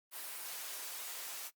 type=high-pass noise; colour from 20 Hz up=white; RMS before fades=-44 dBFS; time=0.11-1.51 s; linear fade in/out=50 ms; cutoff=490 Hz; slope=12 dB/octave; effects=noise-tail reverb RT60 0.1 s tail -19 dB re dry + Opus 32 kbps